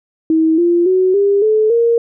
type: tone with pitch steps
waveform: sine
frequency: 320.3 / 345.3 / 372.2 / 401.2 / 432.5 / 466.2 Hz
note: E4 / F4 / F#4 / G4 / A4 / A#4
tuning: -50 / -20 / +10 / +40 / -30 / 0 cents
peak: -9 dBFS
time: 0.3-1.98 s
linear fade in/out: 2 ms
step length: 280 ms
effects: none